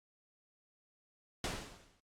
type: noise with exponential decay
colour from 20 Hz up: pink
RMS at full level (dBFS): -34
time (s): 1.44-2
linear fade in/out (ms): 2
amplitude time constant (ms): 120
effects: low-pass 8000 Hz 12 dB/octave + AAC 64 kbps